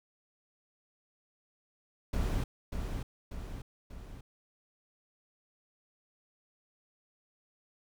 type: noise with echo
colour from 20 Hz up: brown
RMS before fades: -31 dBFS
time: 2.13-2.44 s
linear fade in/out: 5 ms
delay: 590 ms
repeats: 3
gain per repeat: -5 dB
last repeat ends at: 4.21 s
effects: none